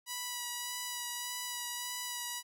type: tone with vibrato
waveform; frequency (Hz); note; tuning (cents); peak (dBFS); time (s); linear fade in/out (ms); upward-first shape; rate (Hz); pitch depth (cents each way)
5% pulse; 977; B5; -19; -25; 0.06-2.43; 50; sine; 1.7; 16
effects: none